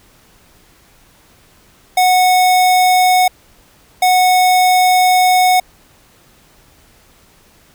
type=tone pair in turn; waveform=square; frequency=735 / 735 Hz; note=F#5 / F#5; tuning=-12 / -12 cents; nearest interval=unison; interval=0 cents; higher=neither; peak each=-9 dBFS; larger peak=neither; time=1.97-3.28 / 4.02-5.6 s; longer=second; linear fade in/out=5 ms; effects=pink hiss -49 dBFS RMS until 7.74 s